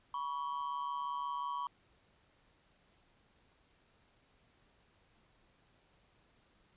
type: ring-modulated tone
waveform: triangle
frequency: 1048 Hz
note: C6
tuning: 2 cents sharp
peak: -31 dBFS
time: 0.14-1.67 s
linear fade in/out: 2 ms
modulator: 72.8 Hz
effects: pink hiss -70 dBFS RMS until 6.76 s + resampled to 8000 Hz